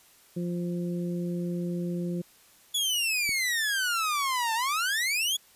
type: harmonic tone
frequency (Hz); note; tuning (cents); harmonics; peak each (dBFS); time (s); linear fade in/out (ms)
174.61; F3; 0; 1 / 2 / 3; -29 / -35 / -42; 0.36-2.22; 10
type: exponential two-way sweep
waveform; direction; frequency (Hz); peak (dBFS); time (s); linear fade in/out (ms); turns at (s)
sawtooth; down then up; 3442 to 880 to 3442; -22; 2.74-5.37; 10; 4.54
type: click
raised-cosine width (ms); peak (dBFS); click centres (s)
3; -29; 3.292
effects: white hiss -58 dBFS RMS until 5.55 s + resampled to 32000 Hz